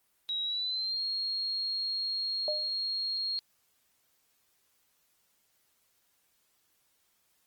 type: tone with pitch glide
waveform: sine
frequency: 3844 to 4265 Hz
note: B7 to C8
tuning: -48 to +32 cents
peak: -30 dBFS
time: 0.29-3.39 s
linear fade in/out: 0 ms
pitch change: +180 cents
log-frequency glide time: 0.43-1.03 s
type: tone with exponential decay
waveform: sine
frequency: 605 Hz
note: D#5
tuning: 49 cents flat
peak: -27 dBFS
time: 2.48-2.74 s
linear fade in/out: 1 ms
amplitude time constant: 56 ms
effects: white hiss -72 dBFS RMS until 7.46 s + Opus 24 kbps